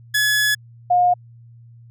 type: tone pair in turn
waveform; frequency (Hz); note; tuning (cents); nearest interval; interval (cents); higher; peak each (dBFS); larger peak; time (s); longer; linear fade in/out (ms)
sawtooth / sine; 1700 / 714.8; G#6 / F5; +40 / +40; octave + minor third; 1500; first; -12; neither; 0.14-0.55 / 0.9-1.14; first; 10
effects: added 117 Hz sine -42 dBFS peak until 1.9 s